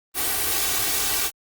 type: noise with comb filter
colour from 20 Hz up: white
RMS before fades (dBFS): -23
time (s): 0.14-1.31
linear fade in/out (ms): 50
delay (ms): 2.6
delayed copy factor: +0.75
effects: Opus 32 kbps